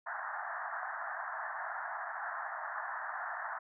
white band-pass noise, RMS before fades -40 dBFS, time 0.06-3.59 s, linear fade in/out 10 ms, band 650 to 1800 Hz, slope 96 dB/octave, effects none

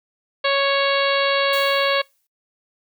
harmonic tone, 554.4 Hz, C#5, in tune, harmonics 1 / 2 / 3 / 4 / 5 / 6 / 7 / 8, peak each -20 / -23 / -25 / -26 / -27 / -28 / -28 / -29 dBFS, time 0.44-2.02 s, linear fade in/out 10 ms
blue noise with exponential decay, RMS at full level -32 dBFS, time 1.53-2.27 s, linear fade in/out 2 ms, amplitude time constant 160 ms
effects noise-tail reverb RT60 0.2 s tail -25 dB re dry

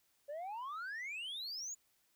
sine exponential sweep, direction up, 556 to 7040 Hz, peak -38 dBFS, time 0.28-1.75 s, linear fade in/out 20 ms, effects tanh soft clip ceiling -40 dBFS + white hiss -75 dBFS RMS until 2.15 s

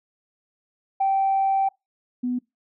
sine tone pair in turn, 778 / 247.8 Hz, G5 / B3, -13 / +6 cents, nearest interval octave + minor sixth, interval 1981 cents, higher first, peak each -17 / -22 dBFS, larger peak first, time 1-1.69 / 2.23-2.39 s, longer first, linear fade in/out 10 ms, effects noise-tail reverb RT60 0.2 s tail -24 dB re dry + tanh soft clip ceiling -14 dBFS

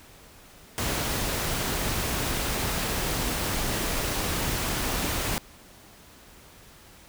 pink noise, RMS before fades -28 dBFS, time 0.78-5.38 s, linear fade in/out 0 ms, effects pink hiss -51 dBFS RMS until 7.08 s

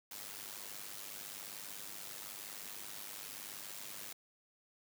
white noise with amplitude modulation, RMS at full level -44 dBFS, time 0.11-4.13 s, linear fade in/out 5 ms, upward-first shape sine, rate 101 Hz, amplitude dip 70%, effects high-pass 100 Hz 12 dB/octave

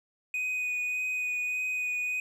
triangle tone with vibrato, 2489 Hz, D#7, in tune, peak -27 dBFS, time 0.34-2.2 s, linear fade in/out 2 ms, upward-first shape sine, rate 1.7 Hz, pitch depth 12 cents each way, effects none

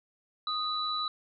sine tone pair together, 1244 / 3953 Hz, D#6 / B7, -1 / +1 cents, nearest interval octave + minor sixth, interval 2002 cents, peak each -32 / -32 dBFS, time 0.47-1.08 s, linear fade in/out 2 ms, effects none

